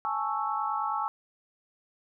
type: chord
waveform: sine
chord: A major seventh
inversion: third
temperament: equal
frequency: 830.6 / 880 / 1108.7 / 1318.5 Hz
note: G#5 / A5 / C#6 / E6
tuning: 0 / 0 / 0 / 0 cents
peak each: -33 dBFS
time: 0.05-1.08 s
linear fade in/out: 0 ms
effects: none